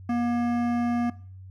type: tone with hard clipping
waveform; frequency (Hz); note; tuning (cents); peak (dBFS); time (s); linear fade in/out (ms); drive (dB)
triangle; 238.6; A#3; +41; -25; 0.09-1.1; 5; 18
effects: noise-tail reverb RT60 0.5 s tail -20 dB re dry + added 94 Hz sine -41 dBFS peak until 1.5 s